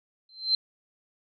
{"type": "tone with exponential growth", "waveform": "sine", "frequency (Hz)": 4112, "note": "C8", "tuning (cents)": -31, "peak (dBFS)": -17, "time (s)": [0.29, 0.55], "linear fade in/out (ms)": 2, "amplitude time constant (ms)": 56, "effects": []}